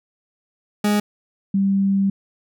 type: tone pair in turn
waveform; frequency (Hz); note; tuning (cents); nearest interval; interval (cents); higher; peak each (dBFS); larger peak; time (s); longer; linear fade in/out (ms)
40% pulse / sine; 207.7 / 196.04; G#3 / G3; 0 / 0; minor second; 100; first; -15; neither; 0.84-1 / 1.54-2.1; second; 5
effects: none